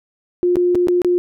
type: tone with dropouts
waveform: sine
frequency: 355.2 Hz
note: F4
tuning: 29 cents sharp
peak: -12 dBFS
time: 0.43-1.18 s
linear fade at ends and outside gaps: 0 ms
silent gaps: 0.557-0.568 / 0.748-0.754 / 0.872-0.884 / 1.018-1.047 s
effects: none